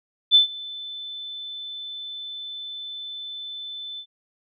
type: tone with ADSR envelope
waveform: sine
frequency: 3520 Hz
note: A7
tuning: in tune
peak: -9 dBFS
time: 0.31-4.06 s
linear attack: 39 ms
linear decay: 120 ms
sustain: -23 dB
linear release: 72 ms
effects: none